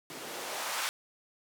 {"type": "noise with band-pass filter sweep", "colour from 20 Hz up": "blue", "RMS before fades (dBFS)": -37, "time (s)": [0.1, 0.89], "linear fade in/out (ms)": 0, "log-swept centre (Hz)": [250, 1200], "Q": 1.1, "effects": []}